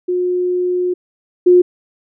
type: tone pair in turn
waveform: sine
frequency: 360 / 358.4 Hz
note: F#4 / F4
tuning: -47 / +45 cents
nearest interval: unison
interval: 8 cents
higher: first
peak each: -14 / -5 dBFS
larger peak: second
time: 0.08-0.94 / 1.46-1.62 s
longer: first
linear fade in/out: 10 ms
effects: none